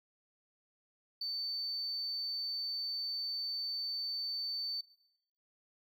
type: tone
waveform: triangle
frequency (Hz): 4540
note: C#8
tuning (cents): +41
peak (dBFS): -33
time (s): 1.21-4.81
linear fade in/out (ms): 5
effects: noise-tail reverb RT60 0.8 s tail -21 dB re dry + tanh soft clip ceiling -32 dBFS